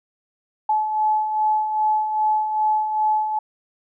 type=beating tone pair; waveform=sine; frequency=857 / 859.5 Hz; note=A5 / A5; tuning=-46 / -41 cents; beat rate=2.5 Hz; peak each=-27 / -18 dBFS; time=0.69-3.39 s; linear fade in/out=5 ms; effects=none